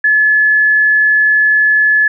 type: tone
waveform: sine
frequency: 1716 Hz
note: A6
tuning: 44 cents flat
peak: -7 dBFS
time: 0.04-2.08 s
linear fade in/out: 5 ms
effects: none